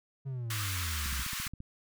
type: exponential sweep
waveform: triangle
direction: down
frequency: 138.59 to 61.2 Hz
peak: -32 dBFS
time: 0.25-1.24 s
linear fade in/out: 20 ms
type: high-pass noise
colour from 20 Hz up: pink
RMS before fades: -37 dBFS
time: 0.5-1.48 s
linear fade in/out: 5 ms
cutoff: 1100 Hz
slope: 48 dB/octave
type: click train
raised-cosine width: 5 ms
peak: -30 dBFS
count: 9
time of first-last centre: 1.06-1.604 s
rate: 14.7 Hz
effects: none